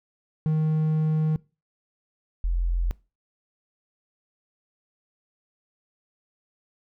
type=tone pair in turn; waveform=triangle / sine; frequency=156.1 / 43.26 Hz; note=D#3 / F1; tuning=+6 / -16 cents; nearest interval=octave + minor seventh; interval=2222 cents; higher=first; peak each=-18 / -21 dBFS; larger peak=first; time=0.46-1.36 / 2.44-2.91 s; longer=first; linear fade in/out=0 ms; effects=noise-tail reverb RT60 0.3 s tail -22 dB re dry